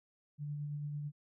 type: tone with tremolo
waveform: sine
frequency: 146.83 Hz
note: D3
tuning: in tune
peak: -36 dBFS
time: 0.38-1.12 s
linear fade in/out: 50 ms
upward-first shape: sine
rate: 9 Hz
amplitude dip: 25%
effects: none